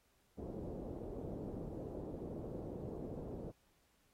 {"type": "low-pass noise", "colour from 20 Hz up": "white", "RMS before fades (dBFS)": -45, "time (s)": [0.37, 3.52], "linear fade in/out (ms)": 20, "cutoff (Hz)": 500, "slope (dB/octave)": 24, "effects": ["pink hiss -75 dBFS RMS until 4.13 s", "AAC 48 kbps"]}